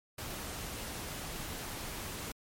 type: noise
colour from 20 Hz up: pink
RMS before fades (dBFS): -41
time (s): 0.18-2.32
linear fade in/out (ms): 5
effects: MP3 64 kbps